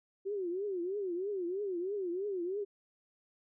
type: tone with vibrato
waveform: sine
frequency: 377 Hz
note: F#4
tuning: 32 cents sharp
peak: -33 dBFS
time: 0.25-2.65 s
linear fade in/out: 20 ms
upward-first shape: triangle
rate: 3.1 Hz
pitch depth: 200 cents each way
effects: none